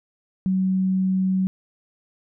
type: tone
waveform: sine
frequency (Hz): 188.2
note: F#3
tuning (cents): +30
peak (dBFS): -18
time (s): 0.46-1.47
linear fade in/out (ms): 0
effects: none